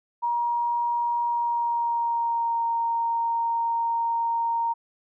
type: tone with pitch glide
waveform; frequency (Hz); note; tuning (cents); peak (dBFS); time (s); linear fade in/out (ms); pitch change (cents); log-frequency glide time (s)
sine; 949 to 927.3; A#5 to A#5; +31 to -9; -22; 0.22-4.74; 20; -40; 1.21-2.63
effects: none